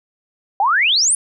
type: exponential sweep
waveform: sine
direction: up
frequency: 755 to 9956 Hz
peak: -12 dBFS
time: 0.6-1.15 s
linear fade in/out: 2 ms
effects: none